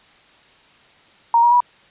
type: tone with pitch steps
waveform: sine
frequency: 932.3 / 952.4 / 973 Hz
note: A#5 / A#5 / B5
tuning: 0 / +37 / -26 cents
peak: -10 dBFS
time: 1.34-1.604 s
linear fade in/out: 2 ms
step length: 88 ms
effects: white hiss -51 dBFS RMS until 1.9 s + resampled to 8000 Hz